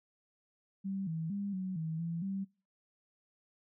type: tone with pitch steps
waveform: sine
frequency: 194.2 / 161.7 / 200.7 / 186.8 / 160.3 / 167.5 / 194.3 Hz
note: G3 / E3 / G3 / F#3 / E3 / E3 / G3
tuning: -16 / -33 / +41 / +17 / -48 / +28 / -15 cents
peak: -34 dBFS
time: 0.84-2.45 s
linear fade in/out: 20 ms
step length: 230 ms
effects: noise-tail reverb RT60 0.4 s tail -26 dB re dry